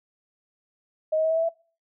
sine tone with pitch steps, 626 / 633.3 / 640.6 / 648.1 / 655.6 / 663.2 Hz, D#5 / D#5 / E5 / E5 / E5 / E5, +10 / +30 / -50 / -30 / -10 / +10 cents, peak -20 dBFS, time 1.12-1.492 s, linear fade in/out 10 ms, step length 62 ms, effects noise-tail reverb RT60 0.4 s tail -24 dB re dry

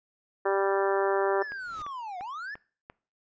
harmonic tone, 196 Hz, G3, in tune, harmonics 2 / 3 / 4 / 5 / 6 / 7 / 8 / 9, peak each -26 / -30 / -32 / -34 / -36 / -37 / -38 / -39 dBFS, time 0.45-1.43 s, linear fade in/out 10 ms
pink noise with exponential growth, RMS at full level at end -46 dBFS, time 1.41-1.82 s, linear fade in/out 1 ms, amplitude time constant 88 ms
triangle linear two-way sweep, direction down then up, 1800 to 696 to 1800 Hz, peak -33 dBFS, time 1.41-2.55 s, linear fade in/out 10 ms, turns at 2.19 s
click train, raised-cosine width 0.5 ms, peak -28 dBFS, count 5, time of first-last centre 1.52-2.899 s, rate 2.9 Hz
effects noise-tail reverb RT60 0.4 s tail -22 dB re dry + resampled to 16000 Hz

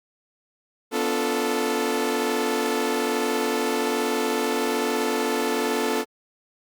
sawtooth chord, B half-diminished seventh, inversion none, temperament equal with one note detuned, 246.9 / 288.1 / 349.2 / 440 Hz, B3 / D4 / F4 / A4, 0 / -33 / 0 / 0 cents, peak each -25 / -26 / -26 / -21 dBFS, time 0.91-6.05 s, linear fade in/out 50 ms, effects Opus 48 kbps

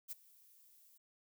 violet noise with ADSR envelope, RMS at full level -42 dBFS, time 0.08-0.98 s, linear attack 37 ms, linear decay 18 ms, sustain -23 dB, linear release 11 ms, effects none

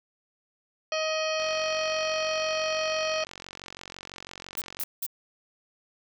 harmonic tone, 629 Hz, D#5, 19 cents sharp, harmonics 1 / 2 / 3 / 4 / 5 / 7 / 8 / 9, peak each -28 / -35 / -39 / -34 / -37 / -37 / -43 / -40 dBFS, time 0.92-3.24 s, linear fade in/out 2 ms
click train, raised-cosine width 0.2 ms, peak -22 dBFS, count 159, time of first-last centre 1.4-4.835 s, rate 46 Hz
violet noise bursts, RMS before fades -31 dBFS, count 3, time 4.57-5.065 s, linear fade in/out 5 ms, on 45 ms, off 180 ms
effects none

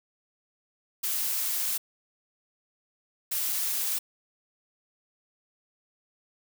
blue noise bursts at uneven times, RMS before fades -29 dBFS, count 2, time 1.03-1.78 / 3.31-3.99 s, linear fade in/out 10 ms, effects none

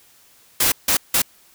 white noise bursts at uneven times, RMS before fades -17 dBFS, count 3, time 0.6-0.72 / 0.88-0.97 / 1.14-1.22 s, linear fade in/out 5 ms, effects white hiss -53 dBFS RMS until 1.54 s

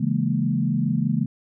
sine chord, A# half-diminished seventh, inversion first, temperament equal, 138.59 / 164.81 / 207.7 / 233.1 Hz, C#3 / E3 / G#3 / A#3, 0 / 0 / 0 / 0 cents, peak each -25 dBFS, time 0-1.26 s, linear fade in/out 10 ms, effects none

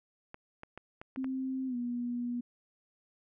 clicks, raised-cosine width 0.5 ms, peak -29 dBFS, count 6, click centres 0.344 / 0.634 / 0.776 / 1.015 / 1.161 / 1.244 s
sine tone with pitch glide, 262.4 to 242 Hz, C4 to B3, +5 to -35 cents, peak -32 dBFS, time 1.17-2.41 s, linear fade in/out 10 ms, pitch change -140 cents, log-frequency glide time 1.67-1.76 s
effects none

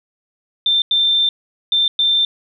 sine tone bursts at uneven times, 3574 Hz, A7, 26 cents sharp, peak -12 dBFS, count 4, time 0.66-0.82 / 0.91-1.29 / 1.72-1.88 / 1.99-2.25 s, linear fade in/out 2 ms, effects none

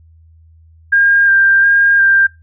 sine tone with vibrato, 1600 Hz, G6, 35 cents sharp, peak -7 dBFS, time 0.92-2.27 s, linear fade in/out 10 ms, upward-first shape square, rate 1.4 Hz, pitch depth 15 cents each way, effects noise-tail reverb RT60 0.2 s tail -19 dB re dry + added 81 Hz sine -42 dBFS peak until 2.42 s

